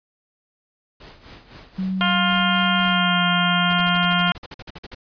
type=noise with tremolo; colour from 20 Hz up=pink; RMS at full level=-41 dBFS; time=1-3 s; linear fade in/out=5 ms; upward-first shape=sine; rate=3.9 Hz; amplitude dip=70%
type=tone with pitch glide; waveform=sine; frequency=188.4 to 176.8 Hz; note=F#3 to F3; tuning=+32 to +22 cents; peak=-21 dBFS; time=1.78-4.32 s; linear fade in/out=10 ms; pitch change=-110 cents; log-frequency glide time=2.78-3.26 s
type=harmonic tone; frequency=352.6 Hz; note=F4; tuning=17 cents sharp; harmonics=2 / 3 / 4 / 5 / 6 / 7 / 8 / 9; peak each=-26 / -25 / -22 / -32 / -30 / -32 / -28 / -24 dBFS; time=2.01-4.32 s; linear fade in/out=0 ms
type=noise bursts; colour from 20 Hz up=pink; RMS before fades=-36 dBFS; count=16; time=3.7-4.948 s; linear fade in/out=5 ms; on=33 ms; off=48 ms
effects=resampled to 11025 Hz